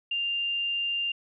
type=tone; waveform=sine; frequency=2794 Hz; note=F7; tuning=in tune; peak=-26 dBFS; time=0.11-1.12 s; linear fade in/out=5 ms; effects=none